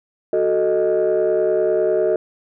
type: chord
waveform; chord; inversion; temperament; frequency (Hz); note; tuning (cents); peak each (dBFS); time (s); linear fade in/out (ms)
sine; D# diminished; first; equal; 370 / 440 / 622.3; F#4 / A4 / D#5; 0 / 0 / 0; -18; 0.33-2.16; 2
effects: tanh soft clip ceiling -10 dBFS